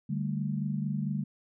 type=chord; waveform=sine; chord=D suspended fourth; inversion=none; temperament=just; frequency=146.83 / 195.78 / 220.2 Hz; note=D3 / G3 / A3; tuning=0 / -2 / +2 cents; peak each=-32 / -33 / -35 dBFS; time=0.09-1.24 s; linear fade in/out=10 ms; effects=none